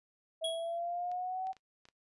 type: exponential sweep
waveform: sine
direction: up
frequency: 646 to 764 Hz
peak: -34 dBFS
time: 0.41-1.53 s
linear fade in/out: 20 ms
type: tone with exponential decay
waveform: square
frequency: 3322 Hz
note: G#7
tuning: in tune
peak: -32 dBFS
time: 0.44-0.79 s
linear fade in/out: 5 ms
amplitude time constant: 76 ms
type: clicks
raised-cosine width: 0.2 ms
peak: -39 dBFS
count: 6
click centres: 1.116 / 1.47 / 1.531 / 1.567 / 1.854 / 1.887 s
effects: noise-tail reverb RT60 0.1 s tail -21 dB re dry + resampled to 24000 Hz

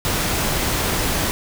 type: noise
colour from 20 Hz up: pink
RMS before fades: -21 dBFS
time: 0.05-1.31 s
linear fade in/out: 0 ms
effects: none

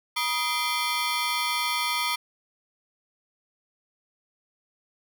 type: ring-modulated tone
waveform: 15% pulse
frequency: 1105 Hz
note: C#6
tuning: 6 cents flat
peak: -15 dBFS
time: 0.16-2.16 s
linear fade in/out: 10 ms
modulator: 144 Hz
effects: none

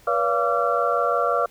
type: tone cluster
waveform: sine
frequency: 485.3 / 571 / 690 / 1160 / 1363 Hz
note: B4 / D5 / F5 / D6 / F6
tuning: -30 / -49 / -21 / -22 / -43 cents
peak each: -25 dBFS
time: 0.07-1.46 s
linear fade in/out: 5 ms
effects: pink hiss -53 dBFS RMS until 1.5 s

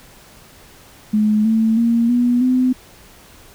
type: tone with pitch steps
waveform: sine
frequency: 212.9 / 222.6 / 232.7 / 243.3 / 254.4 Hz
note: G#3 / A3 / A#3 / B3 / C4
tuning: +43 / +20 / -3 / -26 / -48 cents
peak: -12 dBFS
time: 1.13-2.73 s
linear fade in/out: 10 ms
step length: 320 ms
effects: pink hiss -45 dBFS RMS until 3.54 s

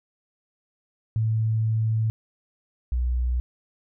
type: tone pair in turn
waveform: sine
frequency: 110.8 / 61.43 Hz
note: A2 / B1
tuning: +13 / -9 cents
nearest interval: minor seventh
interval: 1022 cents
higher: first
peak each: -20 / -21 dBFS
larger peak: first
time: 1.16-2.1 / 2.92-3.4 s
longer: first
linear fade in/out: 0 ms
effects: none

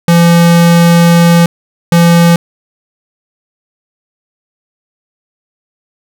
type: tone bursts at uneven times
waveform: square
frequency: 170.3 Hz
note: F3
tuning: 43 cents flat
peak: -4 dBFS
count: 2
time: 0.08-1.46 / 1.92-2.36 s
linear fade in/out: 2 ms
effects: none

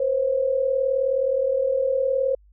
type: tone pair together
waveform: sine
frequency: 496.5 / 535.8 Hz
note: B4 / C5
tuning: +9 / +41 cents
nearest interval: minor second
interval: 132 cents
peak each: -25 / -20 dBFS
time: 0-2.35 s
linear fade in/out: 5 ms
effects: added 50 Hz sine -51 dBFS peak until 2.52 s

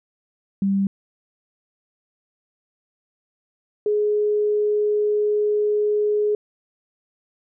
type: tone pair in turn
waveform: sine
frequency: 196.3 / 419.1 Hz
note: G3 / G#4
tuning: +3 / +16 cents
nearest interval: octave + minor second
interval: 1313 cents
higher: second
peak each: -17 dBFS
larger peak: neither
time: 0.62-0.87 / 3.86-6.35 s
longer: second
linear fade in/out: 2 ms
effects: none

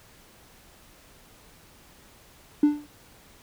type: tone with exponential decay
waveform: triangle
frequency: 295.2 Hz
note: D4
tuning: 9 cents sharp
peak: -9 dBFS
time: 2.63-2.87 s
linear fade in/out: 5 ms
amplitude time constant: 51 ms
effects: tanh soft clip ceiling -11 dBFS + pink hiss -54 dBFS RMS until 3.42 s

